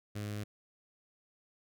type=tone with notch filter; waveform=sawtooth; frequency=104.4 Hz; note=G#2; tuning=10 cents sharp; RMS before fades=-39 dBFS; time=0.15-0.44 s; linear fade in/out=10 ms; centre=900 Hz; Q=1.6; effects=none